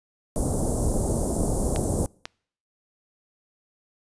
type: band-stop noise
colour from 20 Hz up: pink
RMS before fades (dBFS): -24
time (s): 0.36-2.06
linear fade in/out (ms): 0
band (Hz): 690 to 9000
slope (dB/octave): 24
type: clicks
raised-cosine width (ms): 0.2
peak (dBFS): -14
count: 2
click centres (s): 1.761 / 2.255
effects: noise-tail reverb RT60 0.6 s tail -26 dB re dry + resampled to 22050 Hz